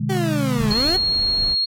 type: chord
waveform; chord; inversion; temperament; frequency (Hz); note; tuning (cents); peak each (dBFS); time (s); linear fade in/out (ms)
sine; G# diminished; first; just; 124.59 / 149.51 / 207.7; B2 / D3 / G#3; +16 / +31 / 0; -24; 0-0.73; 10
type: exponential two-way sweep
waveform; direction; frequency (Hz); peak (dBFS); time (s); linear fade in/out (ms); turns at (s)
30% pulse; down then up; 392 to 204.7 to 392; -19; 0.09-0.97; 10; 0.72
type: noise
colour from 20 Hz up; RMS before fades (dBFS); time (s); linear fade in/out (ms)
brown; -30; 0.56-1.56; 50
type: tone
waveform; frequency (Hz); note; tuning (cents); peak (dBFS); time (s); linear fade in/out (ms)
sine; 4278; C8; +38; -17; 0.7-1.66; 20
effects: AAC 48 kbps